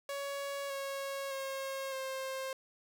sawtooth tone with pitch steps, 560 / 549.7 / 539.7 / 529.8 Hz, C#5 / C#5 / C#5 / C5, +18 / -15 / -46 / +22 cents, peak -33 dBFS, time 0.09-2.53 s, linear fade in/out 2 ms, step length 610 ms, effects none

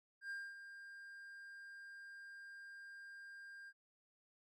triangle tone with ADSR envelope, 1600 Hz, G6, 35 cents sharp, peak -40 dBFS, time 0.21-3.73 s, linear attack 92 ms, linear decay 240 ms, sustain -10 dB, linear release 49 ms, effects none

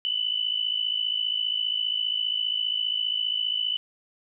sine tone pair together, 2960 / 3015 Hz, F#7 / F#7, 0 / +32 cents, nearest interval unison, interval 32 cents, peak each -27 dBFS, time 0.05-3.77 s, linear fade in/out 0 ms, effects none

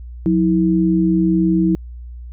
sine tone pair together, 181.17 / 322.8 Hz, F#3 / E4, -36 / -36 cents, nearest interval minor seventh, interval 1000 cents, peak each -15 dBFS, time 0.26-1.75 s, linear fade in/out 0 ms, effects added 60 Hz sine -30 dBFS peak until 2.32 s

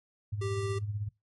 sine tone with tremolo, 103.83 Hz, G#2, in tune, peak -29 dBFS, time 0.32-1.09 s, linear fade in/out 10 ms, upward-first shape sine, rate 16 Hz, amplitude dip 60%
square tone, 392 Hz, G4, in tune, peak -34 dBFS, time 0.41-0.79 s, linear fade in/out 10 ms
effects noise-tail reverb RT60 0.2 s tail -22 dB re dry + MP3 48 kbps

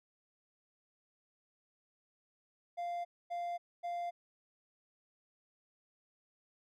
triangle tone bursts, 696 Hz, F5, 6 cents flat, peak -34 dBFS, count 3, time 2.77-4.11 s, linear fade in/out 20 ms, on 280 ms, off 250 ms, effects none

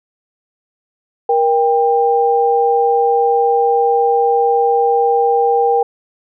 sine tone pair together, 471.9 / 793.6 Hz, A#4 / G5, +21 / +21 cents, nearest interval major sixth, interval 900 cents, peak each -13 dBFS, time 1.29-5.83 s, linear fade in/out 5 ms, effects none

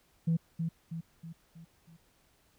sine tone with echo, 164.81 Hz, E3, in tune, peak -23 dBFS, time 0.27-0.37 s, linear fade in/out 10 ms, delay 320 ms, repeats 5, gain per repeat -6 dB, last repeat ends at 1.97 s, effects tanh soft clip ceiling -22 dBFS + pink hiss -68 dBFS RMS until 2.58 s

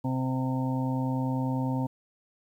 harmonic tone, 130 Hz, C3, 11 cents flat, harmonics 1 / 2 / 4 / 5 / 6 / 7, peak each -29 / -29 / -39 / -44 / -43 / -37 dBFS, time 0.04-1.87 s, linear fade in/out 10 ms, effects 10-bit

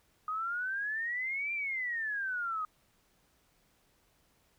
sine exponential two-way sweep, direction up then down, 1239 to 2386 to 1239 Hz, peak -32 dBFS, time 0.28-2.65 s, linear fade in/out 2 ms, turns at 1.53 s, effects pink hiss -70 dBFS RMS until 4.58 s

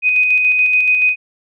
sine tone with tremolo, 2500 Hz, D#7, 8 cents sharp, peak -9 dBFS, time 0.02-1.16 s, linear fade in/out 50 ms, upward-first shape square, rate 7 Hz, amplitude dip 30%, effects none

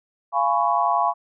sine chord, C# dominant seventh, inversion first, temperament just, 693 / 831.5 / 997.9 / 1108.7 Hz, E#5 / G#5 / B5 / C#6, -14 / +2 / +18 / 0 cents, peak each -23 dBFS, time 0.32-1.14 s, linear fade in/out 50 ms, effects none

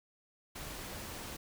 pink noise, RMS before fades -44 dBFS, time 0.55-1.37 s, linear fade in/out 10 ms, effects none

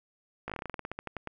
slowing click train, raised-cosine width 0.5 ms, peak -21 dBFS, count 17, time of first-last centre 0.48-1.273 s, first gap 17 ms, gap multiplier 1.13, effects none

